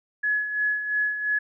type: tone with tremolo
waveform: sine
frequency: 1695 Hz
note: G#6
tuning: 35 cents sharp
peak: -20 dBFS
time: 0.23-1.39 s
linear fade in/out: 10 ms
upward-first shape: sine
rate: 2.9 Hz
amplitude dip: 60%
effects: none